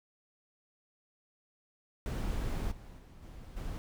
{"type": "noise with level steps", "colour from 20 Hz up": "brown", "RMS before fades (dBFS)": [-34, -49, -52, -48, -39], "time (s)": [2.06, 3.78], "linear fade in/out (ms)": 0, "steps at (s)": [2.71, 2.98, 3.22, 3.56], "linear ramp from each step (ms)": 10, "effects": []}